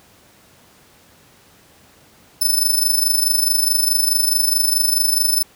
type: tone with amplitude modulation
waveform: 10% pulse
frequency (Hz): 5274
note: E8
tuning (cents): 0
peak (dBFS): -6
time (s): 2.41-5.43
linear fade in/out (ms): 10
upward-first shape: sine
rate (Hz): 24.7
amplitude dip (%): 65
effects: pink hiss -50 dBFS RMS until 5.55 s + high-pass 80 Hz 12 dB/octave